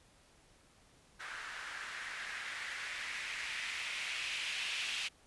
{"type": "noise with low-pass filter sweep", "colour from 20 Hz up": "violet", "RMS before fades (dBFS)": -41, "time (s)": [1.19, 5.09], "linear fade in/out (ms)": 20, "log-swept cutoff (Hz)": [1500, 2800], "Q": 2.7, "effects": ["pink hiss -65 dBFS RMS until 5.26 s", "resampled to 24000 Hz"]}